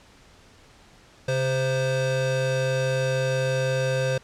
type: tone pair together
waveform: square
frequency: 133.37 / 521 Hz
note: C3 / C5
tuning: +34 / -7 cents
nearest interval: 2 octaves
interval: 2359 cents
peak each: -26 / -25 dBFS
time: 1.28-4.18 s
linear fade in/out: 5 ms
effects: pink hiss -53 dBFS RMS until 4.23 s + low-pass 7000 Hz 12 dB/octave